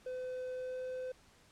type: tone with pitch glide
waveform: triangle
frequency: 508 to 510.9 Hz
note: B4 to C5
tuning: +49 to -41 cents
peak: -36 dBFS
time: 0.06-1.12 s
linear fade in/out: 5 ms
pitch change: +10 cents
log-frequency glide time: 0.53-0.83 s
effects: pink hiss -64 dBFS RMS until 1.51 s + low-pass 9000 Hz 12 dB/octave